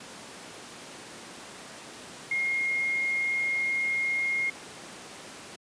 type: tone in noise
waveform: sine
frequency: 2140 Hz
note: C7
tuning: 38 cents sharp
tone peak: -25 dBFS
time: 2.31-4.5 s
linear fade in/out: 5 ms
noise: pink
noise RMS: -43 dBFS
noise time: 0-5.56 s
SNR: +15 dB
effects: high-pass 200 Hz 12 dB/octave + resampled to 22050 Hz